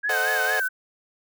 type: tone with vibrato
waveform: sine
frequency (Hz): 1600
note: G6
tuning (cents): +35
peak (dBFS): -22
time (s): 0.03-0.69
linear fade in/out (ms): 20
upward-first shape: sine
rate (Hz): 4.4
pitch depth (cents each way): 110
type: chord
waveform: sawtooth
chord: A diminished seventh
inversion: none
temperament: equal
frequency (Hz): 440 / 523.3 / 622.3 / 740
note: A4 / C5 / Eb5 / Gb5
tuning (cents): 0 / 0 / 0 / 0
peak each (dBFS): -28 / -28 / -28 / -25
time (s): 0.09-0.6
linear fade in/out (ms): 5
type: noise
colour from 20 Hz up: violet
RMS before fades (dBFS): -37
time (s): 0.1-0.68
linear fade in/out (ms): 5
effects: none